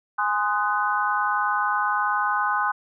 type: chord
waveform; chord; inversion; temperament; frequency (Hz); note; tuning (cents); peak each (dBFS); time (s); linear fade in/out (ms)
sine; Ab dominant seventh; none; just; 830.6 / 1038.3 / 1245.9 / 1495.1; Ab5 / C6 / Eb6 / Gb6; 0 / -14 / +2 / +18; -26; 0.18-2.72; 10
effects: none